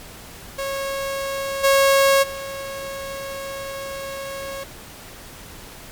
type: tone with level steps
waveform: sawtooth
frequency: 548 Hz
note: C#5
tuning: 20 cents flat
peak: -20 / -9 / -25 dBFS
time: 0.58-4.64 s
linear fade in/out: 10 ms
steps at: 1.63 / 2.22 s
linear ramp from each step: 20 ms
effects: pink hiss -40 dBFS RMS until 5.91 s + MP3 96 kbps